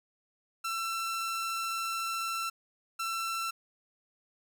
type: tone pair in turn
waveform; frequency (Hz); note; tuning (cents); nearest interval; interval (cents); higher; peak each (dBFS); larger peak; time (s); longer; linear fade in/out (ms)
sawtooth; 1343 / 1343; E6 / E6; +32 / +32; unison; 0; neither; -28; neither; 0.64-2.5 / 2.99-3.51; first; 10
effects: none